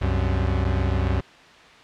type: tone pair together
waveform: 40% pulse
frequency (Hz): 66.04 / 93.4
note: C2 / F#2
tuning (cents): +17 / +17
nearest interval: tritone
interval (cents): 600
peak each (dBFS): -22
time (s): 0.01-1.21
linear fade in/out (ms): 10
effects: white hiss -47 dBFS RMS until 1.83 s + low-pass 3000 Hz 12 dB/octave